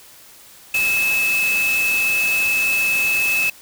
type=tone in noise; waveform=sine; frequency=2601 Hz; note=E7; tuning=24 cents flat; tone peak=-16 dBFS; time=0.74-3.5 s; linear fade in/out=5 ms; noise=white; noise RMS=-27 dBFS; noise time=0.74-3.5 s; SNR=+8 dB; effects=white hiss -45 dBFS RMS until 3.61 s